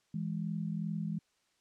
sine tone pair together, 164.81 / 207.4 Hz, E3 / G#3, 0 / -2 cents, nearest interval major third, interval 398 cents, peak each -35 / -37 dBFS, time 0.14-1.19 s, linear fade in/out 5 ms, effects white hiss -74 dBFS RMS until 1.6 s + low-pass 7000 Hz 12 dB/octave

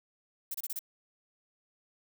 violet noise bursts, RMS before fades -36 dBFS, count 5, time 0.51-0.792 s, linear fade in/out 5 ms, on 34 ms, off 28 ms, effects none

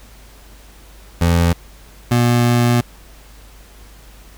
25% pulse tone pair in turn, 85.1 / 120.35 Hz, F2 / B2, -44 / -44 cents, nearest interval tritone, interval 600 cents, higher second, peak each -8 dBFS, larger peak neither, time 1.21-1.53 / 2.11-2.81 s, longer second, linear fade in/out 5 ms, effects added 50 Hz sine -41 dBFS peak until 4.37 s + pink hiss -46 dBFS RMS until 4.37 s

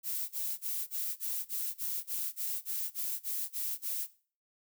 violet noise bursts, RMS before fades -35 dBFS, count 14, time 0.03-4.073 s, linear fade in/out 50 ms, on 260 ms, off 31 ms, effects noise-tail reverb RT60 0.4 s tail -17 dB re dry

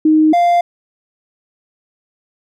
sine / triangle tone pair in turn, 311.1 / 696.2 Hz, D#4 / F5, 0 / -6 cents, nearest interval octave + major second, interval 1394 cents, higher second, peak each -7 dBFS, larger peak neither, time 0.05-0.33 / 0.33-0.61 s, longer neither, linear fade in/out 5 ms, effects none

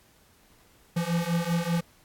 square beating tone pair, 167.3 / 172.4 Hz, E3 / F3, +26 / -22 cents, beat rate 5.1 Hz, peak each -29 / -28 dBFS, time 0.96-1.81 s, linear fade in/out 10 ms, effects pink hiss -60 dBFS RMS until 2.04 s + AAC 64 kbps

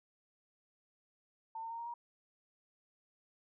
sine tone with pitch steps, 898 / 910 / 922.2 / 934.5 / 947 Hz, A5 / A#5 / A#5 / A#5 / A#5, +35 / -42 / -19 / +4 / +27 cents, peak -40 dBFS, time 1.55-1.94 s, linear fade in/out 5 ms, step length 78 ms, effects none

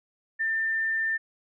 sine tone, 1792 Hz, A6, 31 cents sharp, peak -24 dBFS, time 0.39-1.18 s, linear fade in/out 20 ms, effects none

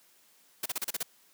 white noise bursts, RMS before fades -32 dBFS, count 7, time 0.63-1.03 s, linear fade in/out 5 ms, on 28 ms, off 34 ms, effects white hiss -63 dBFS RMS until 1.33 s + high-pass 150 Hz 12 dB/octave

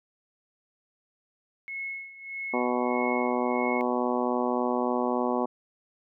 sine tone with tremolo, 2182 Hz, C#7, 28 cents flat, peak -31 dBFS, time 1.68-3.81 s, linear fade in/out 0 ms, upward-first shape sine, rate 1.6 Hz, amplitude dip 80%
harmonic tone, 123.47 Hz, B2, in tune, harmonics 2 / 3 / 4 / 5 / 6 / 7 / 8 / 9, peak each -29 / -31 / -32 / -33 / -34 / -34 / -35 / -36 dBFS, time 2.53-5.46 s, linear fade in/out 10 ms
effects none

